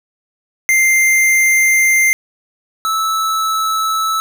square tone pair in turn, 2094 / 1308.3 Hz, C7 / E6, +1 / -13 cents, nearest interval minor sixth, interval 814 cents, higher first, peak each -10 / -15 dBFS, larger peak first, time 0.69-2.13 / 2.85-4.2 s, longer first, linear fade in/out 0 ms, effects none

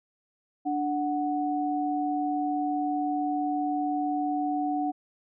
sine tone pair together, 294.1 / 740 Hz, D4 / F#5, +3 / 0 cents, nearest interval octave + major third, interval 1597 cents, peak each -28 dBFS, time 0.65-4.92 s, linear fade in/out 20 ms, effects none

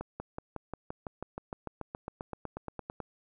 accelerating click train, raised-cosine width 1 ms, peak -23 dBFS, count 22, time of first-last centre 0.01-3.003 s, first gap 190 ms, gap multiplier 0.97, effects none

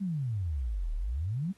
sine exponential two-way sweep, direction down then up, 204.5 to 35.56 to 204.5 Hz, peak -29 dBFS, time 0-1.53 s, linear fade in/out 20 ms, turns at 0.94 s, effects pink hiss -66 dBFS RMS until 1.57 s + AAC 32 kbps

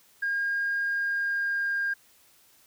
sine tone with pitch glide, 1619 to 1608.7 Hz, G#6 to G6, -45 to +44 cents, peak -24 dBFS, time 0.22-1.94 s, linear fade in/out 10 ms, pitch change -11 cents, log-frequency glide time 0.8-1.75 s, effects tanh soft clip ceiling -21 dBFS + white hiss -60 dBFS RMS until 2.66 s

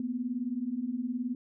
sine beating tone pair, 233.1 / 252.1 Hz, A#3 / B3, 0 / +36 cents, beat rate 19 Hz, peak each -35 / -32 dBFS, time 0-1.35 s, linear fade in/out 2 ms, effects none

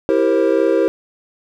triangle chord, C dominant seventh, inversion first, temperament equal with one note detuned, 329.6 / 392 / 466.2 / 530.6 Hz, E4 / G4 / Bb4 / C5, 0 / 0 / 0 / +24 cents, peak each -16 dBFS, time 0.09-0.88 s, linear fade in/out 0 ms, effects none

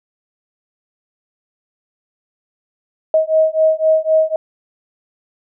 sine beating tone pair, 631 / 634.9 Hz, D#5 / D#5, +24 / +35 cents, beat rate 3.9 Hz, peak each -14 dBFS, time 3.14-4.36 s, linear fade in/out 2 ms, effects none

